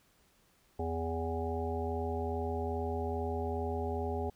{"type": "harmonic tone", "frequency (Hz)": 82.41, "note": "E2", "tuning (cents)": 0, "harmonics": [1, 3, 5, 7, 9, 10], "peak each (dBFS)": [-36, -41, -37, -44, -41, -43], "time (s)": [0.79, 4.3], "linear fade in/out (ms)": 5, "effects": ["pink hiss -68 dBFS RMS until 4.35 s"]}